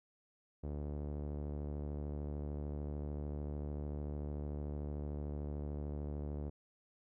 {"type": "tone with low-pass filter", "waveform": "sawtooth", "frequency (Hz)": 73.42, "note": "D2", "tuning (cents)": 0, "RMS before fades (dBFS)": -41, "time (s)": [0.63, 6.5], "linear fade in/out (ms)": 10, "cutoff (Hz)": 520, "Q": 1.1, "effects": []}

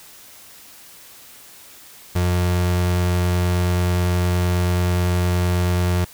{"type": "tone", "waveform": "35% pulse", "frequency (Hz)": 89, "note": "F2", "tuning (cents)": 33, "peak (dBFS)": -15, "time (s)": [2.15, 6.05], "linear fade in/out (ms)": 10, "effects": ["white hiss -44 dBFS RMS until 6.13 s"]}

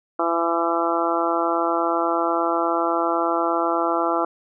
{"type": "harmonic tone", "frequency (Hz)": 168.2, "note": "E3", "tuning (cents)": 35, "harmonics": [2, 3, 4, 5, 6, 7, 8], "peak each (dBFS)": [-25, -28, -25, -27, -29, -26, -27], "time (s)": [0.19, 4.25], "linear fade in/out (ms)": 5, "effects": []}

